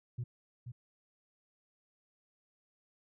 sine tone with echo, 121.2 Hz, B2, 32 cents flat, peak -33 dBFS, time 0.18-0.24 s, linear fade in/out 10 ms, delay 480 ms, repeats 1, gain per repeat -8 dB, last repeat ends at 0.72 s, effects tanh soft clip ceiling -32 dBFS

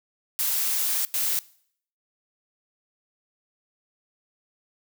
blue noise bursts at uneven times, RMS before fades -25 dBFS, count 2, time 0.39-1.05 / 1.14-1.39 s, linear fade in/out 0 ms, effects noise-tail reverb RT60 0.6 s tail -21 dB re dry

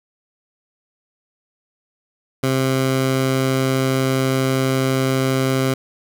15% pulse tone, 132.2 Hz, C3, 18 cents sharp, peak -10 dBFS, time 2.43-5.74 s, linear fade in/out 5 ms, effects none

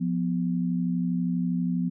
sine tone pair together, 175.9 / 248.3 Hz, F3 / B3, +13 / +9 cents, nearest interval tritone, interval 596 cents, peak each -25 / -28 dBFS, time 0-1.9 s, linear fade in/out 20 ms, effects none

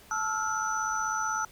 sine tone cluster, 873 / 1314 / 1410 / 5980 Hz, A5 / E6 / F6 / F#8, -14 / -6 / +16 / +17 cents, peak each -33 / -32 / -32 / -36 dBFS, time 0.11-1.45 s, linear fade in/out 2 ms, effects pink hiss -54 dBFS RMS until 1.51 s

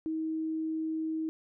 sine tone, 318 Hz, D#4, 38 cents sharp, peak -30 dBFS, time 0.06-1.29 s, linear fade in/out 0 ms, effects none

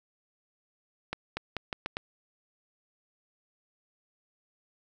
accelerating click train, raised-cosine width 0.3 ms, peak -16 dBFS, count 6, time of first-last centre 1.13-1.969 s, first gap 240 ms, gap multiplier 0.82, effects none

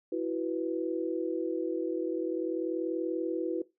sine chord, E suspended second, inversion none, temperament equal, 329.6 / 370 / 493.9 Hz, E4 / F#4 / B4, 0 / 0 / 0 cents, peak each -32 / -33 / -35 dBFS, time 0.12-3.62 s, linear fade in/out 5 ms, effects noise-tail reverb RT60 0.2 s tail -18 dB re dry

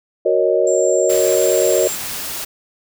sine chord, D# minor seventh, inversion first, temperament equal, 370 / 466.2 / 554.4 / 622.3 Hz, F#4 / A#4 / C#5 / D#5, 0 / 0 / 0 / 0 cents, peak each -18 dBFS, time 0.25-1.88 s, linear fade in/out 10 ms
sine tone, 7400 Hz, A#8, 14 cents flat, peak -24 dBFS, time 0.67-1.95 s, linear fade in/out 2 ms
white noise, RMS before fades -26 dBFS, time 1.09-2.45 s, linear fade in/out 10 ms
effects none

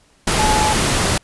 sine tone in noise, 856 Hz, A5, 48 cents flat, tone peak -16 dBFS, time 0.39-0.73 s, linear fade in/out 5 ms, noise pink, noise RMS -17 dBFS, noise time 0.27-1.18 s, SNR -2 dB, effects pink hiss -55 dBFS RMS until 1.23 s + resampled to 24000 Hz

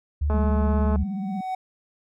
sine tone, 73.42 Hz, D2, in tune, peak -20 dBFS, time 0.21-1.04 s, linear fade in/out 10 ms
click train, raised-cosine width 1 ms, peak -17 dBFS, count 142, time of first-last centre 0.3-0.959 s, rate 214 Hz
sine tone with vibrato, 196.6 Hz, G3, 5 cents sharp, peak -26 dBFS, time 0.34-1.41 s, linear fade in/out 5 ms, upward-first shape sine, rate 17 Hz, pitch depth 110 cents each way
triangle tone with exponential growth, 750 Hz, F#5, 23 cents sharp, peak -22 dBFS, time 0.76-1.55 s, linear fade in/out 5 ms, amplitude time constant 170 ms
effects none

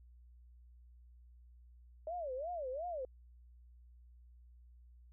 sine tone with vibrato, 602 Hz, D5, 43 cents sharp, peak -38 dBFS, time 2.07-3.05 s, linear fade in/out 2 ms, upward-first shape sine, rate 2.8 Hz, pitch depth 300 cents each way, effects added 60 Hz sine -57 dBFS peak until 5.12 s

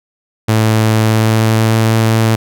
sawtooth tone with pitch glide, 110 to 111.92 Hz, A2 to A2, 0 to +30 cents, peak -5 dBFS, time 0.48-2.36 s, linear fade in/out 10 ms, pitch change +30 cents, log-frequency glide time 1.02-1.84 s, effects none

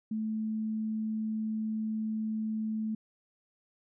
sine tone, 218.2 Hz, A3, 14 cents flat, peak -30 dBFS, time 0.11-2.95 s, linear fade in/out 5 ms, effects none

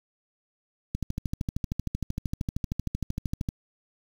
click train, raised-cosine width 5 ms, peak -16 dBFS, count 34, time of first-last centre 0.95-3.488 s, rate 13 Hz, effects 7-bit

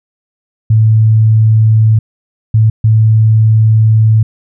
sine tone bursts at uneven times, 110 Hz, A2, in tune, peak -4 dBFS, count 3, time 0.7-1.99 / 2.54-2.7 / 2.84-4.23 s, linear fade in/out 5 ms, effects none

